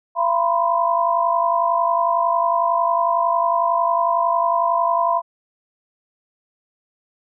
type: tone cluster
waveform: sine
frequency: 681 / 977 / 1028 Hz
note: F5 / B5 / C6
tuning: -44 / -19 / -31 cents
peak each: -20 dBFS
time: 0.15-5.22 s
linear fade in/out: 50 ms
effects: none